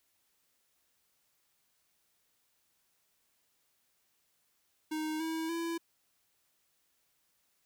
square tone with pitch steps, 311.1 / 322.4 / 334.2 Hz, D#4 / E4 / E4, 0 / -38 / +24 cents, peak -34 dBFS, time 4.91-5.78 s, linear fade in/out 10 ms, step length 290 ms, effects white hiss -75 dBFS RMS until 7.65 s

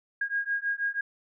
sine beating tone pair, 1629 / 1635.2 Hz, G#6 / G#6, -34 / -27 cents, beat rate 6.2 Hz, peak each -30 dBFS, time 0.21-1.01 s, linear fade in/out 5 ms, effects none

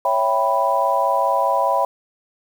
sine chord, C# half-diminished seventh, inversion none, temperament equal, 554.4 / 659.3 / 784 / 987.8 Hz, C#5 / E5 / G5 / B5, 0 / 0 / 0 / 0 cents, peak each -22 / -22 / -22 / -19 dBFS, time 0.05-1.85 s, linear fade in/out 2 ms, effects 7-bit

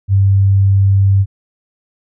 sine tone, 98 Hz, G2, in tune, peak -7 dBFS, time 0.08-1.26 s, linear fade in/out 50 ms, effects none

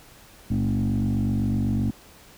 sine tone with frequency modulation, 164.81 Hz, E3, in tune, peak -19 dBFS, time 0.5-1.91 s, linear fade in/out 10 ms, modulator 47.9 Hz, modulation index 2.2, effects tanh soft clip ceiling -18 dBFS + pink hiss -50 dBFS RMS until 2.37 s

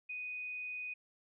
sine tone, 2489 Hz, D#7, in tune, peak -39 dBFS, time 0.09-0.94 s, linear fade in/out 10 ms, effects none

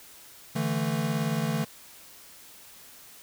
square chord, D suspended second, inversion none, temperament equal with one note detuned, 146.83 / 164.81 / 221.1 Hz, D3 / E3 / A3, 0 / 0 / +9 cents, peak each -31 dBFS, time 0.55-1.65 s, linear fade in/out 10 ms, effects white hiss -50 dBFS RMS until 3.22 s

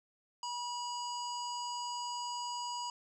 harmonic tone, 970 Hz, B5, 31 cents flat, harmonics 1 / 3 / 5 / 7 / 8, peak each -38 / -47 / -44 / -48 / -54 dBFS, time 0.43-2.9 s, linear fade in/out 2 ms, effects 12-bit

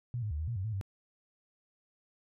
sine tone with pitch steps, 121.5 / 105.7 / 74.5 / 79.1 / 117.9 / 94 / 110.4 / 97.2 Hz, B2 / G#2 / D2 / D#2 / A#2 / F#2 / A2 / G2, -28 / +31 / +25 / +29 / +20 / +28 / +6 / -14 cents, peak -32 dBFS, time 0.14-0.812 s, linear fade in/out 0 ms, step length 84 ms, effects none

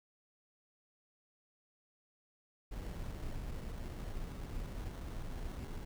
brown noise with sample-and-hold, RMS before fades -42 dBFS, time 2.71-5.85 s, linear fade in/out 10 ms, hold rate 2450 Hz, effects none

